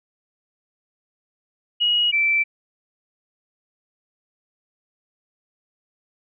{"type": "tone pair in turn", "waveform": "sine", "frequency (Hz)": [2898, 2332], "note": ["F#7", "D7"], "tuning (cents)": [-37, -13], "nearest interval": "major third", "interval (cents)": 376, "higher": "first", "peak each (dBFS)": -16, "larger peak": "neither", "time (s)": [[1.8, 2.12], [2.12, 2.44]], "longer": "neither", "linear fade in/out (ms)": 20, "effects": []}